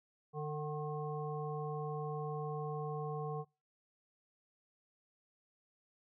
harmonic tone with a mistuned harmonic, 150 Hz, D3, 37 cents sharp, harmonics 1 / 3 / 5 / 7, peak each -40 / -41 / -45 / -47 dBFS, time 0.33-3.45 s, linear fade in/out 50 ms, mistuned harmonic 7, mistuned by +44 cents, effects noise-tail reverb RT60 0.3 s tail -24 dB re dry

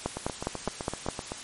two click trains, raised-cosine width 1 ms, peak -18 / -13 dBFS, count 10 / 6, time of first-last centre 0.17-1.319 / 0.06-1.087 s, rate 7.83 / 4.87 Hz, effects white hiss -41 dBFS RMS until 1.43 s + MP3 48 kbps

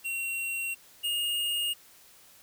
square tone pair in turn, 2739 / 2847 Hz, F7 / F7, -34 / +33 cents, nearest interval minor second, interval 67 cents, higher second, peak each -31 / -28 dBFS, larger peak second, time 0.04-0.75 / 1.03-1.74 s, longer neither, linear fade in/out 20 ms, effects white hiss -56 dBFS RMS until 2.42 s

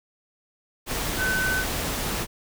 sine tone in noise, 1517 Hz, F#6, 43 cents sharp, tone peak -23 dBFS, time 1.17-1.65 s, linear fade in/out 50 ms, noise pink, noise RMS -28 dBFS, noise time 0.86-2.27 s, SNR +2 dB, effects none

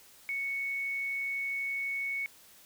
sine tone, 2217 Hz, C#7, in tune, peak -31 dBFS, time 0.29-2.26 s, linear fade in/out 0 ms, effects white hiss -57 dBFS RMS until 2.65 s

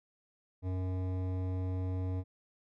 triangle tone with hard clipping, 92.5 Hz, F#2, in tune, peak -34 dBFS, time 0.62-2.24 s, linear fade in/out 50 ms, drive 18 dB, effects none

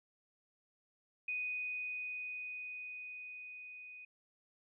sine tone with level ramp, 2489 Hz, D#7, in tune, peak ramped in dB -35 to -49 dBFS, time 1.28-4.05 s, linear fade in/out 5 ms, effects none

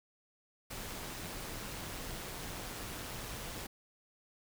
pink noise with amplitude modulation, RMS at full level -41 dBFS, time 0.7-3.67 s, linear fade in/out 10 ms, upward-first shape sine, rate 180 Hz, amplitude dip 45%, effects none

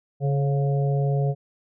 harmonic tone with a mistuned harmonic, 140.9 Hz, C#3, 29 cents sharp, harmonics 1 / 3 / 4 / 5, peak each -20 / -30 / -32 / -34 dBFS, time 0.2-1.35 s, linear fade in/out 50 ms, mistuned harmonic 4, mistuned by -56 cents, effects none

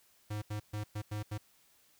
square tone bursts at uneven times, 105.3 Hz, G#2, 24 cents sharp, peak -36 dBFS, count 6, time 0.3-0.42 / 0.5-0.6 / 0.73-0.84 / 0.95-1.02 / 1.11-1.23 / 1.31-1.38 s, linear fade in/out 10 ms, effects white hiss -67 dBFS RMS until 1.99 s

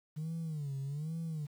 sine tone with vibrato, 150 Hz, D3, 37 cents sharp, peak -34 dBFS, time 0.16-1.47 s, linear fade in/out 20 ms, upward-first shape sine, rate 1.2 Hz, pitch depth 170 cents each way, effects tanh soft clip ceiling -32 dBFS + 10-bit

